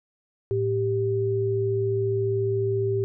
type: tone pair together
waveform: sine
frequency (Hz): 110.7 / 392.2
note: A2 / G4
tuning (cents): +11 / +1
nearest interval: octave + minor seventh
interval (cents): 2190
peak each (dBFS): -26 / -23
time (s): 0.51-3.04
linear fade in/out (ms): 0
effects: none